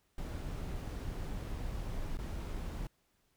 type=noise with dropouts; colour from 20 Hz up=brown; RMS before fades=-39 dBFS; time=0.18-2.87 s; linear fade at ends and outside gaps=2 ms; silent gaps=2.172-2.188 s; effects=pink hiss -75 dBFS RMS until 3.36 s